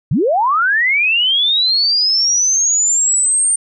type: linear sweep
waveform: sine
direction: up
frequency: 103.83 to 8870 Hz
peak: -11 dBFS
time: 0.11-3.56 s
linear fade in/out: 5 ms
effects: none